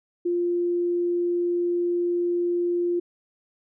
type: tone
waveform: sine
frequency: 349.2 Hz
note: F4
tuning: in tune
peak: -21 dBFS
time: 0.25-3 s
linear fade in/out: 10 ms
effects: none